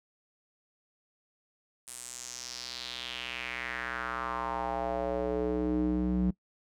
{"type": "tone with band-pass filter sweep", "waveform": "square", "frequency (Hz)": 61.7, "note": "B1", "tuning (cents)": -1, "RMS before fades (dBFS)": -33, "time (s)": [1.87, 6.31], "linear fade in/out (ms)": 10, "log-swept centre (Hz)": [9400, 200], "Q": 3.3, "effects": ["noise-tail reverb RT60 0.1 s tail -22 dB re dry"]}